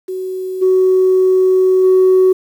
sine tone with level steps, 373.4 Hz, F#4, 16 cents sharp, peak -19 / -7 / -5 dBFS, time 0.08-2.33 s, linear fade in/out 10 ms, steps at 0.61 / 1.83 s, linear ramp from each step 20 ms, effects tanh soft clip ceiling -4 dBFS + 7-bit

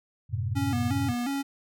sine chord, F# diminished, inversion none, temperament equal, 92.5 / 110 / 130.81 Hz, F#2 / A2 / C3, 0 / 0 / 0 cents, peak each -31 / -30 / -33 dBFS, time 0.29-1.15 s, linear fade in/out 50 ms
square tone with vibrato, 258.9 Hz, C4, 18 cents flat, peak -28 dBFS, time 0.55-1.43 s, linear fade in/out 20 ms, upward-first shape square, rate 2.8 Hz, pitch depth 120 cents each way
click train, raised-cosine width 0.5 ms, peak -35 dBFS, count 30, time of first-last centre 0.71-1.405 s, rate 41.7 Hz
effects none

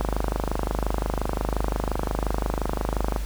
click train, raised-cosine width 1 ms, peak -10 dBFS, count 82, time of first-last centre 0.01-3.162 s, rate 25.7 Hz, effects added 50 Hz sine -26 dBFS peak until 3.25 s + pink hiss -41 dBFS RMS until 3.25 s

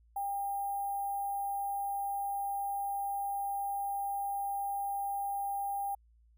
sine tone with sample-and-hold, 801 Hz, G5, 37 cents sharp, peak -32 dBFS, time 0.16-5.95 s, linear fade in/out 5 ms, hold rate 11025 Hz, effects added 57 Hz sine -61 dBFS peak until 6.37 s

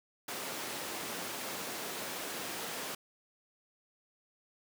pink high-pass noise, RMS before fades -40 dBFS, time 0.28-2.95 s, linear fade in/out 5 ms, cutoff 290 Hz, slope 12 dB/octave, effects none

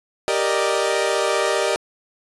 sawtooth chord, Eb major seventh, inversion first, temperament equal, 392 / 466.2 / 587.3 / 622.3 Hz, G4 / Bb4 / D5 / Eb5, 0 / 0 / 0 / 0 cents, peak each -20 dBFS, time 0.28-1.76 s, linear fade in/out 0 ms, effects resampled to 24000 Hz

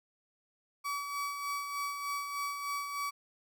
35% pulse tone with tremolo, 1141 Hz, C#6, 50 cents sharp, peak -31 dBFS, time 0.84-3.11 s, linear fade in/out 20 ms, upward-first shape sine, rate 3.3 Hz, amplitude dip 45%, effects none

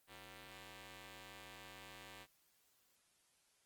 5% pulse ring-modulated tone, 204.1 Hz, G#3, 30 cents flat, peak -39 dBFS, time 0.07-2.27 s, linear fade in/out 50 ms, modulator 1370 Hz, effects white hiss -75 dBFS RMS until 3.65 s + Opus 24 kbps

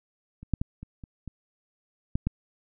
clicks, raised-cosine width 5 ms, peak -30 / -12 / -15 / -27 / -29 / -25 / -13 / -13 dBFS, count 8, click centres 0.43 / 0.537 / 0.615 / 0.83 / 1.038 / 1.277 / 2.155 / 2.27 s, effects none

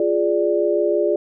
sine chord, D diminished, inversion first, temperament equal, 349.2 / 415.3 / 587.3 Hz, F4 / Ab4 / D5, 0 / 0 / 0 cents, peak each -20 dBFS, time 0-1.16 s, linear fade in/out 2 ms, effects none

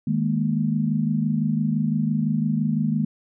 sine chord, D# suspended fourth, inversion none, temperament just, 155.56 / 207.4 / 233.3 Hz, D#3 / G#3 / A#3, 0 / -2 / +2 cents, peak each -24 dBFS, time 0.07-3.05 s, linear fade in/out 5 ms, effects none

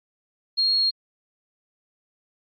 sine tone, 4274 Hz, C8, 36 cents sharp, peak -18 dBFS, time 0.57-0.91 s, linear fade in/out 20 ms, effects Opus 48 kbps

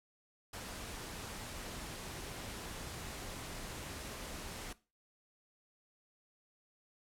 pink noise, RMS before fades -45 dBFS, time 0.53-4.73 s, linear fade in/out 5 ms, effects noise-tail reverb RT60 0.3 s tail -18 dB re dry + low-pass 12000 Hz 12 dB/octave

